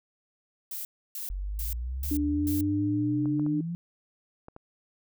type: noise bursts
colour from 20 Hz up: violet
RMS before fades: -36 dBFS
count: 5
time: 0.71-2.61 s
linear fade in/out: 2 ms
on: 140 ms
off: 300 ms
type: exponential sweep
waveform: sine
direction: up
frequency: 45.19 to 174.61 Hz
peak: -30 dBFS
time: 1.3-3.75 s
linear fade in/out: 0 ms
type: tone with pitch glide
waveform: sine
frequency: 293.7 to 298.8 Hz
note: D4 to D4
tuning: 0 to +30 cents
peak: -25 dBFS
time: 2.11-3.61 s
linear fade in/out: 5 ms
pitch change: +30 cents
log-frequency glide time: 2.3-2.7 s
type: clicks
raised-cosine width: 1 ms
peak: -30 dBFS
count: 5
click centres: 3.257 / 3.396 / 3.464 / 4.484 / 4.564 s
effects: none